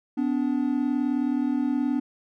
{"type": "tone pair together", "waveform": "triangle", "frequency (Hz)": [251, 290], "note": ["B3", "D4"], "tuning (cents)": [28, -22], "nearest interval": "minor third", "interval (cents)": 250, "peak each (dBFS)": -23, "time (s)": [0.17, 2], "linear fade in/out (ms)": 10, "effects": []}